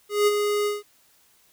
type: tone with ADSR envelope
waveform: square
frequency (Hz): 414.2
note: G#4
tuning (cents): -5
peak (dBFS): -16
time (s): 0.09-0.83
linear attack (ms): 180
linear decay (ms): 32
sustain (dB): -6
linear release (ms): 170
effects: white hiss -60 dBFS RMS until 1.52 s